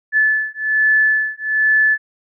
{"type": "beating tone pair", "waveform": "sine", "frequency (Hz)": [1735, 1736.2], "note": ["A6", "A6"], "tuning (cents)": [-25, -24], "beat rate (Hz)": 1.2, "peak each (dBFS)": -16, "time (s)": [0.12, 1.98], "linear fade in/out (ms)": 50, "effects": []}